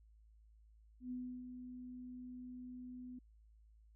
sine tone with ADSR envelope, 250 Hz, B3, 21 cents sharp, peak -40 dBFS, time 1-3.19 s, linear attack 110 ms, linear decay 320 ms, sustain -7 dB, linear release 6 ms, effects added 54 Hz sine -62 dBFS peak until 3.95 s

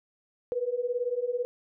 sine beating tone pair, 477.4 / 495.4 Hz, A#4 / B4, +41 / +5 cents, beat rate 18 Hz, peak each -31 / -29 dBFS, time 0.52-1.45 s, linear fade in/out 0 ms, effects none

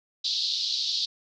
white band-pass noise, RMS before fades -28 dBFS, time 0.24-1.06 s, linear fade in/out 10 ms, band 3600 to 4800 Hz, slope 48 dB/octave, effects none

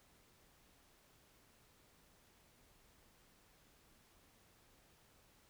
silence, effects pink hiss -69 dBFS RMS until 5.49 s

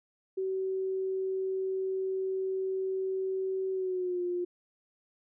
sine tone with pitch glide, 380 to 354.6 Hz, F#4 to F4, +46 to +26 cents, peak -29 dBFS, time 0.37-4.45 s, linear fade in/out 10 ms, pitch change -120 cents, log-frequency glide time 3.72-4.22 s, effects none

